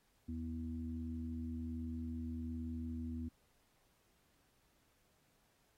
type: harmonic tone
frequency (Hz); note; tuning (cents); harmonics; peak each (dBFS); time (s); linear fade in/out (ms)
81.3; E2; -23; 1 / 3 / 4; -43 / -42 / -55; 0.28-3.29; 10
effects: pink hiss -75 dBFS RMS until 5.77 s + AAC 48 kbps